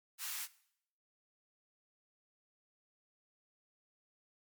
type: high-pass noise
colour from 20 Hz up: white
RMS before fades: -41 dBFS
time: 0.18-0.48 s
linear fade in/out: 50 ms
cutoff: 1000 Hz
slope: 24 dB/octave
effects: noise-tail reverb RT60 0.7 s tail -19 dB re dry + MP3 96 kbps